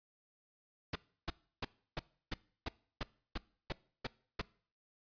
pink noise bursts, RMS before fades -37 dBFS, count 11, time 0.93-4.416 s, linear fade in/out 5 ms, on 26 ms, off 320 ms, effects noise-tail reverb RT60 0.5 s tail -22 dB re dry + resampled to 11025 Hz

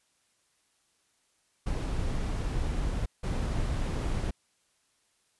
brown noise bursts at uneven times, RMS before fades -30 dBFS, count 2, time 1.66-3.06 / 3.23-4.31 s, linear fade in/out 10 ms, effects white hiss -71 dBFS RMS until 5.39 s + resampled to 24000 Hz

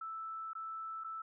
sine tone with dropouts, 1318.5 Hz, E6, in tune, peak -40 dBFS, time 0.01-1.22 s, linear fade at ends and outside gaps 5 ms, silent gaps 0.533-0.551 / 1.038-1.044 s, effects none

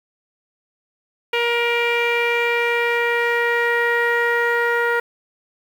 sawtooth tone with low-pass filter sweep, 472.7 Hz, A#4, 24 cents sharp, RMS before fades -19 dBFS, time 1.33-5 s, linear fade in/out 5 ms, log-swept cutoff 2600 to 1700 Hz, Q 4.9, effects 7-bit

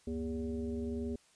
sine tone with frequency modulation, 238.5 Hz, A#3, 40 cents sharp, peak -34 dBFS, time 0.07-1.16 s, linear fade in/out 5 ms, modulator 166 Hz, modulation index 1.1, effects white hiss -66 dBFS RMS until 1.35 s + resampled to 22050 Hz

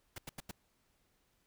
pink noise bursts, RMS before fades -44 dBFS, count 4, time 0.16-0.513 s, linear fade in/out 5 ms, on 23 ms, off 87 ms, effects pink hiss -75 dBFS RMS until 1.46 s

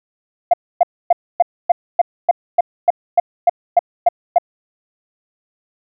sine tone bursts, 698.5 Hz, F5, in tune, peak -5 dBFS, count 14, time 0.51-4.384 s, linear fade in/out 5 ms, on 26 ms, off 270 ms, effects tanh soft clip ceiling -2 dBFS

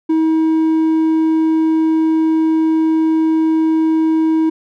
sine tone with hard clipping, 319.4 Hz, D#4, 45 cents sharp, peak -12 dBFS, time 0.09-4.5 s, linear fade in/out 10 ms, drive 3 dB, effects none

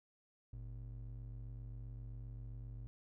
triangle ring-modulated tone, 82.41 Hz, E2, in tune, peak -40 dBFS, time 0.53-2.87 s, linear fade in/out 0 ms, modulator 33.8 Hz, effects none

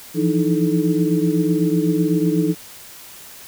sine tone cluster, 166.8 / 174.8 / 304.5 / 322.7 / 434.6 Hz, E3 / F3 / D#4 / E4 / A4, +21 / +2 / -37 / -37 / -21 cents, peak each -21 / -23 / -19 / -23 / -24 dBFS, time 0.14-2.55 s, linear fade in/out 50 ms, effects white hiss -40 dBFS RMS until 3.47 s

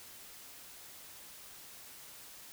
silence, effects white hiss -52 dBFS RMS until 2.52 s

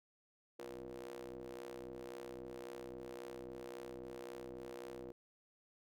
sawtooth ring-modulated tone, 63.7 Hz, C2, 46 cents flat, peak -40 dBFS, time 0.59-5.12 s, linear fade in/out 5 ms, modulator 415 Hz, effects none

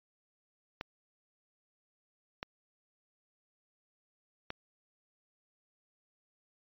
clicks, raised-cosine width 0.3 ms, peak -21 dBFS, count 3, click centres 0.811 / 2.429 / 4.504 s, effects resampled to 11025 Hz

